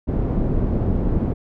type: low-pass noise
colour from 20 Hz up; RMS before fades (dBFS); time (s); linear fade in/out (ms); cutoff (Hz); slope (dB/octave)
pink; -20; 0.07-1.34; 20; 370; 12
effects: none